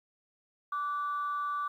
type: tone pair together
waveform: sine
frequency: 1161.5 / 1480 Hz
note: D6 / F#6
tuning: -20 / 0 cents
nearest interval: major third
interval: 420 cents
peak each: -30 / -40 dBFS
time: 0.72-1.68 s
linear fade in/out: 5 ms
effects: tanh soft clip ceiling -25 dBFS + 11-bit